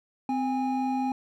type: tone pair together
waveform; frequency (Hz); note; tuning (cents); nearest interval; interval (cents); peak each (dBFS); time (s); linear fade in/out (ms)
triangle; 258.1 / 818.7; C4 / G#5; -23 / -25; octave + minor sixth; 1998; -25 / -27; 0.29-1.12; 2
effects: none